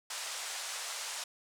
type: band-pass noise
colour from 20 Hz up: white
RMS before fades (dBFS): -40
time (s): 0.1-1.24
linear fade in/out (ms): 5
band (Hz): 580 to 8700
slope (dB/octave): 24
effects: none